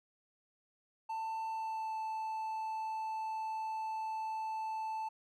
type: tone with pitch glide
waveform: triangle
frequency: 890 to 879.3 Hz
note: A5 to A5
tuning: +20 to -1 cents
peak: -34 dBFS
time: 1.09-5.09 s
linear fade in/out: 10 ms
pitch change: -21 cents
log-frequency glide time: 1.48-1.96 s
effects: none